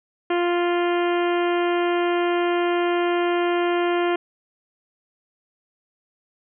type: harmonic tone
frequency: 349.2 Hz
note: F4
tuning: in tune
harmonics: 1 / 2 / 3 / 4 / 5 / 6 / 7 / 8 / 9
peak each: -20 / -26 / -30 / -32 / -34 / -36 / -37 / -38 / -39 dBFS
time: 0.3-4.16 s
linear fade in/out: 5 ms
effects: none